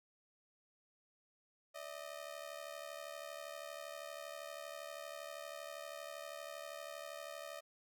sawtooth ring-modulated tone, 616 Hz, D#5, 17 cents flat, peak -39 dBFS, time 1.74-7.61 s, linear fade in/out 20 ms, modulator 36.3 Hz, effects none

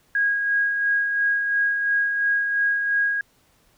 sine tone with tremolo, 1641 Hz, G#6, 21 cents flat, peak -17 dBFS, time 0.15-3.21 s, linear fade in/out 2 ms, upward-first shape sine, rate 2.9 Hz, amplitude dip 40%, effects pink hiss -61 dBFS RMS until 3.77 s

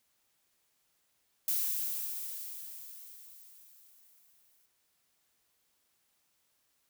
violet noise with exponential decay, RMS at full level -30 dBFS, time 1.48-4.66 s, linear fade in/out 2 ms, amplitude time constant 690 ms, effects white hiss -75 dBFS RMS until 6.89 s

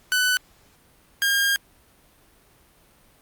sawtooth tone pair in turn, 1497 / 1614.3 Hz, F#6 / G#6, +20 / -50 cents, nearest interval minor second, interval 130 cents, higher second, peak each -15 dBFS, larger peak neither, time 0.12-0.37 / 1.22-1.56 s, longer second, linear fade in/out 0 ms, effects pink hiss -57 dBFS RMS until 3.21 s + Opus 48 kbps

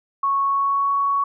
sine tone with pitch glide, 1105 to 1117.2 Hz, C#6 to C#6, -6 to +13 cents, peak -17 dBFS, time 0.23-1.24 s, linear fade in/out 5 ms, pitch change +19 cents, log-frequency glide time 0.42-0.93 s, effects none

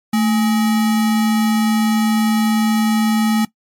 sine tone with sample-and-hold, 220 Hz, A3, in tune, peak -12 dBFS, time 0.13-3.45 s, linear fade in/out 5 ms, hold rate 1050 Hz, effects noise-tail reverb RT60 0.1 s tail -19 dB re dry + MP3 64 kbps

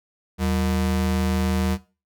square ring-modulated tone, 135.3 Hz, C#3, 42 cents flat, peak -18 dBFS, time 0.38-1.78 s, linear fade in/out 50 ms, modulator 56.7 Hz, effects noise-tail reverb RT60 0.3 s tail -17 dB re dry

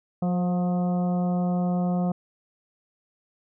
harmonic tone with a mistuned harmonic, 178.9 Hz, F3, 42 cents sharp, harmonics 1 / 2 / 3 / 4 / 5 / 6 / 7, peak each -22 / -38 / -34 / -33 / -47 / -46 / -46 dBFS, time 0.22-2.12 s, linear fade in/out 5 ms, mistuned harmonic 3, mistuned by -26 cents, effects none

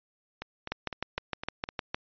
two click trains, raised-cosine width 0.3 ms, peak -14 / -20 dBFS, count 9 / 6, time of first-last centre 0.72-1.945 / 0.42-1.689 s, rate 6.53 / 3.94 Hz, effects resampled to 11025 Hz

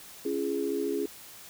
sine chord, Db major, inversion none, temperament equal with one note detuned, 277.2 / 340.9 / 415.3 Hz, Db4 / F4 / Ab4, 0 / -42 / 0 cents, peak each -33 / -33 / -30 dBFS, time 0.25-1.06 s, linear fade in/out 5 ms, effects white hiss -48 dBFS RMS until 1.49 s

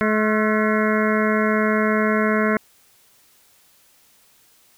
harmonic tone with a mistuned harmonic, 214.7 Hz, A3, 42 cents flat, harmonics 1 / 2 / 3 / 5 / 6 / 7 / 8 / 9 / 10, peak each -20 / -23 / -25 / -27 / -28 / -28 / -29 / -30 / -30 dBFS, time 0.01-2.57 s, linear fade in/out 0 ms, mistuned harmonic 6, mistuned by +82 cents, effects white hiss -56 dBFS RMS until 4.77 s

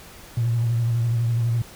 triangle tone with vibrato, 117 Hz, A#2, 7 cents sharp, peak -15 dBFS, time 0.37-1.62 s, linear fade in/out 5 ms, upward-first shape sine, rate 12 Hz, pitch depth 42 cents each way, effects tanh soft clip ceiling -16 dBFS + pink hiss -44 dBFS RMS until 1.75 s

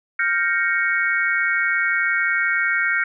sine chord, G half-diminished seventh, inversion third, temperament equal, 1396.9 / 1568 / 1864.7 / 2217 Hz, F6 / G6 / Bb6 / Db7, 0 / 0 / 0 / 0 cents, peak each -23 dBFS, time 0.19-3.04 s, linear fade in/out 5 ms, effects none

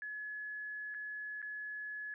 sine tone with dropouts, 1700 Hz, G#6, 40 cents sharp, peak -40 dBFS, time 0.02-2.14 s, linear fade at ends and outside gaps 1 ms, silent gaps 0.942-0.946 / 1.418-1.426 s, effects none

